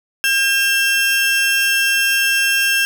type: tone pair together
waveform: 35% pulse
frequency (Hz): 1606 / 2701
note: G6 / E7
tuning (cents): +41 / +42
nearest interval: major sixth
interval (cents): 901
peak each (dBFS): -15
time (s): 0.24-2.85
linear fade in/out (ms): 0
effects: none